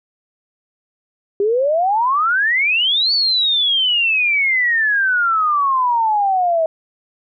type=exponential two-way sweep; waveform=sine; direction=up then down; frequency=392 to 4538 to 634 Hz; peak=-13 dBFS; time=1.4-6.66 s; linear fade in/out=2 ms; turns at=3.13 s; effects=none